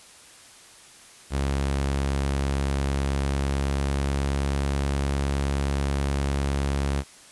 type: tone with pitch glide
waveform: sawtooth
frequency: 69 to 69.6 Hz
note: C#2 to C#2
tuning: -7 to +8 cents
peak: -19 dBFS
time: 1.3-7.04 s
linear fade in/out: 50 ms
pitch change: +15 cents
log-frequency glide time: 3.07-4.79 s
effects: white hiss -49 dBFS RMS until 7.31 s + resampled to 24000 Hz